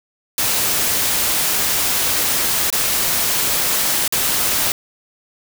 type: noise with dropouts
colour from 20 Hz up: white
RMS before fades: -18 dBFS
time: 0.38-4.72 s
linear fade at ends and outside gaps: 1 ms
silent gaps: 2.702-2.726 / 4.078-4.124 s
effects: none